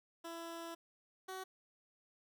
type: tone pair in turn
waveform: 15% pulse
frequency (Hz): 334.1 / 376.7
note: E4 / F#4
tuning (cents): +23 / +31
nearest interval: major second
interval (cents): 208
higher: second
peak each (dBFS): -38 / -37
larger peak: second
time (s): 0.24-0.75 / 1.28-1.44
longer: first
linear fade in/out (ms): 10
effects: none